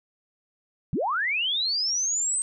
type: linear sweep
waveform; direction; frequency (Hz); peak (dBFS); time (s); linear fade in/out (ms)
sine; up; 110 to 8372; -23; 0.93-2.42; 0
effects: none